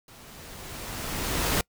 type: noise with level ramp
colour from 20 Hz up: pink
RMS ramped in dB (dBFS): -50 to -24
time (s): 0.08-1.61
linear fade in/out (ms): 2
effects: noise-tail reverb RT60 0.1 s tail -26 dB re dry